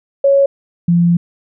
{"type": "tone pair in turn", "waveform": "sine", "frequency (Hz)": [554.4, 172.12], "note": ["C#5", "F3"], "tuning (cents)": [0, -25], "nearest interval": "octave + minor sixth", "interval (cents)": 2025, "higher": "first", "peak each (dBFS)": [-7, -8], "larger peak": "first", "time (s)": [[0.24, 0.46], [0.88, 1.17]], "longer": "second", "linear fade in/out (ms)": 5, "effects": []}